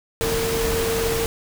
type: tone in noise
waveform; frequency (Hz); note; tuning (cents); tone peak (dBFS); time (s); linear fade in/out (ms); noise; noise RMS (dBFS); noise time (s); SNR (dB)
sine; 455.5; A#4; -40; -22; 0.21-1.26; 0; pink; -25; 0.21-1.26; 0
effects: none